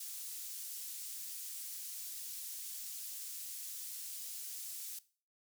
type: high-pass noise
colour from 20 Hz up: pink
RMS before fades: -45 dBFS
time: 0-4.99 s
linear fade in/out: 5 ms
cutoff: 7100 Hz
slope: 12 dB/octave
effects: noise-tail reverb RT60 0.4 s tail -18 dB re dry